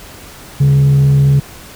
sine tone with frequency modulation, 140 Hz, C#3, 18 cents sharp, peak -4 dBFS, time 0.6-1.4 s, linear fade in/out 10 ms, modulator 64.1 Hz, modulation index 0.22, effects tanh soft clip ceiling -5 dBFS + pink hiss -35 dBFS RMS until 1.75 s

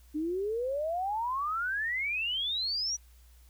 sine exponential sweep, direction up, 294.3 to 5920 Hz, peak -29 dBFS, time 0.14-2.97 s, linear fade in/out 20 ms, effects added 60 Hz sine -54 dBFS peak until 3.49 s + white hiss -65 dBFS RMS until 3.49 s

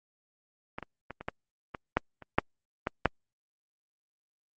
clicks, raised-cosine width 0.5 ms, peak -20 / -24 / -23 / -25 / -16 / -21 / -8 / -30 / -6 / -14 / -6 dBFS, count 11, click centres 0.785 / 0.827 / 1.107 / 1.21 / 1.285 / 1.748 / 1.97 / 2.223 / 2.385 / 2.871 / 3.057 s, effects Opus 24 kbps

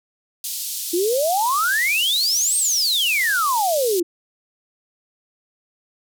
white band-pass noise, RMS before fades -28 dBFS, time 0.44-4 s, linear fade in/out 2 ms, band 3600 to 15000 Hz, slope 24 dB/octave
sine exponential two-way sweep, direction up then down, 329.6 to 8700 to 329.6 Hz, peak -17 dBFS, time 0.93-4.03 s, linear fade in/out 10 ms, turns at 2.57 s
effects none

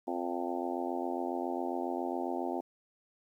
harmonic tone with a mistuned harmonic, 87.31 Hz, F2, in tune, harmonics 3 / 4 / 5 / 6 / 7 / 8 / 9 / 10, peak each -38 / -37 / -46 / -44 / -43 / -40 / -40 / -44 dBFS, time 0.07-2.61 s, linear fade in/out 10 ms, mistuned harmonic 10, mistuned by +28 cents, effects 11-bit

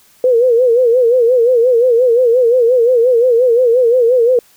sine tone with vibrato, 484.8 Hz, B4, 32 cents flat, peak -7 dBFS, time 0.24-4.39 s, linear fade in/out 2 ms, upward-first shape sine, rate 5.7 Hz, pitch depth 110 cents each way, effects white hiss -49 dBFS RMS until 4.56 s

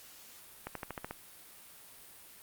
accelerating click train, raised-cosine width 0.5 ms, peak -23 dBFS, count 7, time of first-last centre 0.67-1.11 s, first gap 83 ms, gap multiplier 0.95, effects white hiss -54 dBFS RMS until 2.42 s + Opus 48 kbps

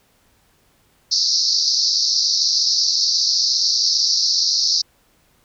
white band-pass noise, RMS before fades -18 dBFS, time 1.11-4.82 s, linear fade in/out 10 ms, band 4200 to 5700 Hz, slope 96 dB/octave, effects pink hiss -59 dBFS RMS until 5.44 s

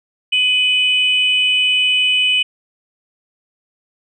sine tone pair together, 2513 / 2988 Hz, D#7 / F#7, +17 / +16 cents, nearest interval minor third, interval 299 cents, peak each -15 / -13 dBFS, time 0.32-2.43 s, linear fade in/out 10 ms, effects tanh soft clip ceiling -6 dBFS

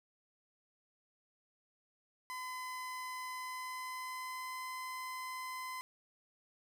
30% pulse tone with pitch glide, 1016 to 1024.2 Hz, B5 to C6, +49 to -37 cents, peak -38 dBFS, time 2.3-5.81 s, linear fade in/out 0 ms, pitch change +14 cents, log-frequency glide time 3.32-4.66 s, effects none

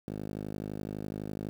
5% pulse tone with band-pass filter, 51.91 Hz, G#1, in tune, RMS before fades -38 dBFS, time 0.08-1.49 s, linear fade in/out 0 ms, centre 190 Hz, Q 1, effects 9-bit

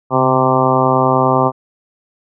harmonic tone with a mistuned harmonic, 130 Hz, C3, 11 cents flat, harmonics 1 / 2 / 3 / 4 / 5 / 6 / 7 / 8 / 9, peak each -19 / -19 / -19 / -19 / -19 / -19 / -19 / -19 / -19 dBFS, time 0.1-1.52 s, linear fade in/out 50 ms, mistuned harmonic 1, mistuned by +51 cents, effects none

